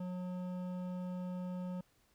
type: tone with hard clipping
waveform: triangle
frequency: 181.2 Hz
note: F#3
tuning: 36 cents flat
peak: -40 dBFS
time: 0-1.81 s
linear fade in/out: 5 ms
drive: 15 dB
effects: pink hiss -72 dBFS RMS until 2.14 s